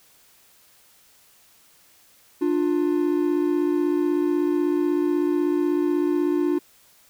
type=tone pair together; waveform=triangle; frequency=296.9 / 353.1 Hz; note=D4 / F4; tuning=+19 / +19 cents; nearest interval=minor third; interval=300 cents; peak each=-20 dBFS; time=2.41-6.59 s; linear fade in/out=10 ms; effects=white hiss -56 dBFS RMS until 7.09 s